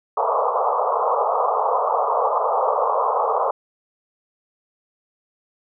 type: band-pass noise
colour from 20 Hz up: white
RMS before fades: -20 dBFS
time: 0.17-3.51 s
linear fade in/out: 5 ms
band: 440 to 1200 Hz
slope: 96 dB/octave
effects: none